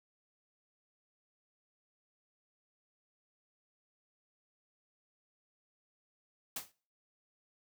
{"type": "noise with exponential decay", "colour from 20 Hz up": "white", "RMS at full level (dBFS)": -35, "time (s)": [6.56, 6.72], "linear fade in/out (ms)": 5, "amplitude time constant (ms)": 34, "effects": ["noise-tail reverb RT60 0.4 s tail -21 dB re dry"]}